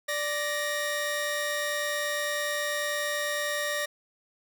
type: tone pair together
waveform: sawtooth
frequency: 587.3 / 1871 Hz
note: D5 / A#6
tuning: 0 / +6 cents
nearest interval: octave + minor sixth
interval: 2006 cents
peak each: -27 dBFS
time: 0.08-3.86 s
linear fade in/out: 10 ms
effects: none